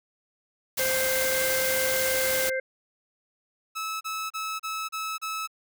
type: noise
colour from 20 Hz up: white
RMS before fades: -28 dBFS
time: 0.77-2.5 s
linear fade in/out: 10 ms
type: harmonic tone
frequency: 523.3 Hz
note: C5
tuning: in tune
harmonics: 1 / 3 / 4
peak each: -27 / -32 / -33 dBFS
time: 0.79-2.6 s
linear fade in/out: 5 ms
type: tone bursts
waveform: sawtooth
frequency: 1300 Hz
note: E6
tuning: 24 cents flat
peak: -26 dBFS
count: 6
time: 3.75-5.475 s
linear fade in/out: 20 ms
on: 260 ms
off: 33 ms
effects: none